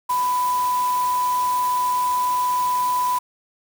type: tone in noise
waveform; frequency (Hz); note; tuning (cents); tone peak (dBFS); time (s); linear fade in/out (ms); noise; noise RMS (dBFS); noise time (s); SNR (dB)
sine; 995; B5; +13; -18; 0.09-3.19; 10; white; -34; 0.09-3.19; +13
effects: none